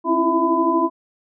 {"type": "tone cluster", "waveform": "sine", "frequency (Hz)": [269.6, 325.3, 337.7, 659, 1005], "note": ["C#4", "E4", "E4", "E5", "B5"], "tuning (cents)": [-48, -23, 42, -1, 30], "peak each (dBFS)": [-25, -23, -20, -25, -19], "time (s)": [0.04, 0.9], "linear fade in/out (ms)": 50, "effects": []}